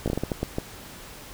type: slowing click train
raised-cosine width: 2 ms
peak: -12 dBFS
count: 9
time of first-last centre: 0.06-0.584 s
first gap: 17 ms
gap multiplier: 1.37
effects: pink hiss -43 dBFS RMS until 1.33 s